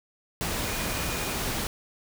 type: tone in noise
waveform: sine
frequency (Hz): 2446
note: D#7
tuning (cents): -30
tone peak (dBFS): -40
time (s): 0.64-1.34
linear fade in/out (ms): 0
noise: pink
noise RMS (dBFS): -30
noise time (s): 0.41-1.67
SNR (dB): -13
effects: none